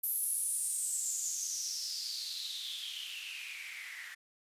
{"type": "noise with band-pass filter sweep", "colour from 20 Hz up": "blue", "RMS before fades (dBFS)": -38, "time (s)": [0.03, 4.15], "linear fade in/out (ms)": 10, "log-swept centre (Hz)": [12000, 1800], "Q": 7.1, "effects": ["resampled to 32000 Hz"]}